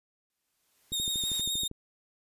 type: noise with exponential growth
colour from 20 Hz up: white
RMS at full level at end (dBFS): -45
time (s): 0.3-1.41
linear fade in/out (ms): 1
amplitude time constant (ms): 240
type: click train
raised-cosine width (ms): 3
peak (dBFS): -29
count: 11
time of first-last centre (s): 0.92-1.714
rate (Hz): 12.6
type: tone with vibrato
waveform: sawtooth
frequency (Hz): 3700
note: A#7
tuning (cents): -14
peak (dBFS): -26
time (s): 0.92-1.68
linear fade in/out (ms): 10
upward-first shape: sine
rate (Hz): 12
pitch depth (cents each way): 32
effects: resampled to 32000 Hz